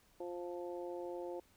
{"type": "harmonic tone", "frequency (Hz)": 175.5, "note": "F3", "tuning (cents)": 9, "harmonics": [2, 3, 4, 5], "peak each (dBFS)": [-43, -45, -52, -52], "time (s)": [0.2, 1.4], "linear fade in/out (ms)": 5, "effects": ["pink hiss -69 dBFS RMS until 1.56 s"]}